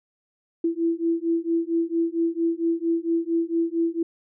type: beating tone pair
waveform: sine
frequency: 331.1 / 335.5 Hz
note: E4 / E4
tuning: +8 / +31 cents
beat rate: 4.4 Hz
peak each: -24 dBFS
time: 0.64-4.03 s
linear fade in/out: 5 ms
effects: none